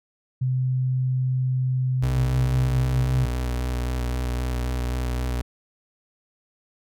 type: tone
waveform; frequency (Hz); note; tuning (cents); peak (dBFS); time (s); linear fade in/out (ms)
sine; 128.6; C3; -30; -20; 0.41-3.26; 10
type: tone with vibrato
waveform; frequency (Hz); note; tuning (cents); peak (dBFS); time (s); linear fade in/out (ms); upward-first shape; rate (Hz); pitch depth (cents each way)
35% pulse; 61.74; B1; 0; -22; 2.02-5.42; 10; square; 3.8; 20
effects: none